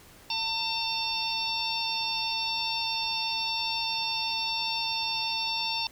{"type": "harmonic tone", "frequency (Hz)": 901, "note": "A5", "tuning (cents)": 41, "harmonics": [1, 3, 4, 5, 6], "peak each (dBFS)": [-34, -34, -34, -34, -34], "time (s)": [0.3, 5.87], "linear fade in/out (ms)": 2, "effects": ["pink hiss -53 dBFS RMS until 5.91 s"]}